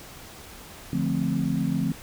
sine chord, D minor seventh, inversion none, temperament equal, 146.83 / 174.61 / 220 / 261.6 Hz, D3 / F3 / A3 / C4, 0 / 0 / 0 / 0 cents, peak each -29 / -27 / -29 / -28 dBFS, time 0.93-1.92 s, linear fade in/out 2 ms, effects pink hiss -44 dBFS RMS until 2.02 s

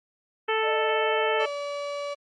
harmonic tone, 440 Hz, A4, in tune, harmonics 1 / 2 / 3 / 4 / 5 / 6 / 7, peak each -26 / -29 / -31 / -32 / -33 / -34 / -34 dBFS, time 0.48-1.46 s, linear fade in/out 10 ms
sine tone with vibrato, 611 Hz, D#5, 32 cents flat, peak -29 dBFS, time 0.62-1.49 s, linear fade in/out 50 ms, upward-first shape square, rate 18 Hz, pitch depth 25 cents each way
35% pulse tone, 574 Hz, D5, 40 cents flat, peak -28 dBFS, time 1.39-2.15 s, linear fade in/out 20 ms
effects low-pass 5000 Hz 12 dB/octave + Opus 32 kbps

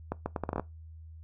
accelerating click train, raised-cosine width 1 ms, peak -17 dBFS, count 9, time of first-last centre 0.12-0.597 s, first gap 140 ms, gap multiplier 0.73, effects noise-tail reverb RT60 0.2 s tail -20 dB re dry + added 80 Hz sine -45 dBFS peak until 1.23 s

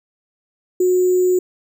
sine tone with sample-and-hold, 364.6 Hz, F#4, 25 cents flat, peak -12 dBFS, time 0.8-1.39 s, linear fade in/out 5 ms, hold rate 7350 Hz, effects none

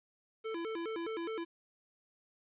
square tone with vibrato, 385.9 Hz, G4, 27 cents flat, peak -37 dBFS, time 0.44-1.45 s, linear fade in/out 20 ms, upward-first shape square, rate 4.8 Hz, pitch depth 240 cents each way, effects resampled to 8000 Hz + 11-bit

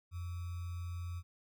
sine tone with sample-and-hold, 87.31 Hz, F2, in tune, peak -38 dBFS, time 0.11-1.23 s, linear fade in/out 50 ms, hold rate 1225 Hz, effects none

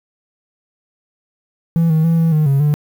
triangle tone with pitch steps, 166.5 / 158.2 / 165.7 / 164.2 / 153.5 / 138.1 / 148.3 Hz, E3 / D#3 / E3 / E3 / D#3 / C#3 / D3, +18 / +29 / +9 / -6 / -23 / -6 / +17 cents, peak -8 dBFS, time 1.76-2.74 s, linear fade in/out 0 ms, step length 140 ms, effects tanh soft clip ceiling -4 dBFS + 7-bit

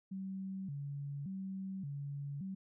sine tone with vibrato, 164.81 Hz, E3, in tune, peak -39 dBFS, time 0.11-2.55 s, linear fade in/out 10 ms, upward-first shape square, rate 0.87 Hz, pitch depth 260 cents each way, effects none

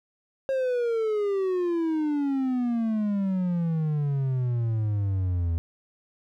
triangle exponential sweep, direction down, 541 to 81.8 Hz, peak -21 dBFS, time 0.49-5.58 s, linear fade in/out 0 ms, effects none

